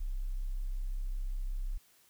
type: tone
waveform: sine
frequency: 32.7 Hz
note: C1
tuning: in tune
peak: -32 dBFS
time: 0-1.78 s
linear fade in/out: 10 ms
effects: white hiss -65 dBFS RMS until 2.09 s